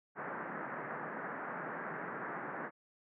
white band-pass noise, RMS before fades -42 dBFS, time 0.15-2.71 s, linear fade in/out 50 ms, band 140 to 1800 Hz, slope 48 dB/octave, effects none

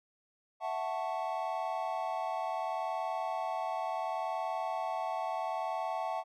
triangle chord, F# minor seventh, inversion third, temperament equal, 659.3 / 740 / 880 / 1108.7 Hz, E5 / F#5 / A5 / C#6, 0 / 0 / 0 / 0 cents, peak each -36 / -35 / -36 / -40 dBFS, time 0.6-6.24 s, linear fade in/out 50 ms, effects none

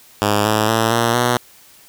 5% pulse tone with pitch steps, 103.83 / 107.99 / 112.32 / 116.81 / 121.49 Hz, G#2 / A2 / A2 / A#2 / B2, 0 / -32 / +36 / +4 / -28 cents, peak -3 dBFS, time 0.22-1.37 s, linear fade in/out 0 ms, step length 230 ms, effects white hiss -47 dBFS RMS until 1.88 s

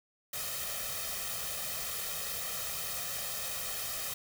white noise with comb filter, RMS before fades -37 dBFS, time 0.33-4.14 s, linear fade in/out 5 ms, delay 1.6 ms, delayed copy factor +0.8, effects none

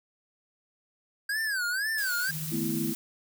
square tone with vibrato, 1593 Hz, G6, 27 cents sharp, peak -28 dBFS, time 1.29-2.31 s, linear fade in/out 5 ms, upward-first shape sine, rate 2 Hz, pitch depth 200 cents each way
blue noise, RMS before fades -37 dBFS, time 1.98-2.95 s, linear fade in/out 0 ms
sine tone with tremolo, 156 Hz, D#3, 5 cents sharp, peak -32 dBFS, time 2.28-2.94 s, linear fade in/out 50 ms, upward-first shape triangle, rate 15 Hz, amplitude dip 55%
sine chord, A suspended second, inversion none, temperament equal with one note detuned, 220.6 / 246.9 / 329.6 Hz, A3 / B3 / E4, +5 / 0 / 0 cents, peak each -32 / -34 / -32 dBFS, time 2.51-2.94 s, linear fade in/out 20 ms
effects none

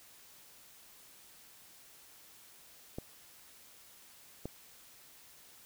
clicks, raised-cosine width 2 ms, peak -25 dBFS, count 2, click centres 2.985 / 4.456 s, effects white hiss -58 dBFS RMS until 5.65 s

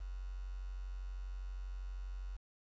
sine tone with quantisation, 46.25 Hz, F#1, in tune, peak -40 dBFS, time 0-2.37 s, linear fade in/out 10 ms, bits 10, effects resampled to 16000 Hz

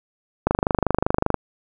click train, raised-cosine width 1 ms, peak -3 dBFS, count 23, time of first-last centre 0.47-1.343 s, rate 25.2 Hz, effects none

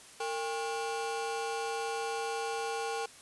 35% pulse ring-modulated tone, 630 Hz, D#5, 21 cents sharp, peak -28 dBFS, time 0.2-3.06 s, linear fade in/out 5 ms, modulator 173 Hz, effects white hiss -53 dBFS RMS until 3.21 s + resampled to 24000 Hz

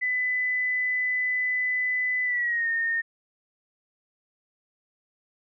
sine tone with pitch glide, 2002 to 1835.8 Hz, B6 to A#6, +23 to -27 cents, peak -23 dBFS, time 0.01-3.02 s, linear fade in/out 20 ms, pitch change -150 cents, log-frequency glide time 2.24-2.68 s, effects none

